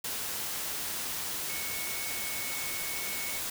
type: tone in noise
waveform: sine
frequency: 2212 Hz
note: C#7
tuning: 4 cents flat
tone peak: -40 dBFS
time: 1.49-3.39 s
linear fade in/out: 5 ms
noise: white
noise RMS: -35 dBFS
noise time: 0.04-3.5 s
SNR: -8 dB
effects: none